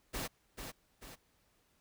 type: noise with echo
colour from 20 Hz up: pink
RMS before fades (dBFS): -39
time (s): 0.13-0.28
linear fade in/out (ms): 20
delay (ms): 440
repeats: 2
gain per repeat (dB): -6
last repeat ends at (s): 1.16
effects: pink hiss -73 dBFS RMS until 1.8 s